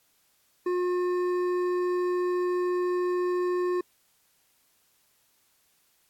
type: tone with hard clipping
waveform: sine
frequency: 358.6 Hz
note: F4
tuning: 46 cents sharp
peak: -26 dBFS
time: 0.66-3.81 s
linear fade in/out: 5 ms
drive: 9 dB
effects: white hiss -67 dBFS RMS until 6.09 s + AAC 64 kbps